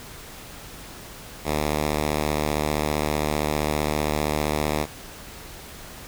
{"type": "tone", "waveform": "5% pulse", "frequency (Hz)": 75.3, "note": "D2", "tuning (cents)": 44, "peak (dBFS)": -11, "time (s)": [1.44, 4.87], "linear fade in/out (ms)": 50, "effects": ["pink hiss -41 dBFS RMS until 6.07 s"]}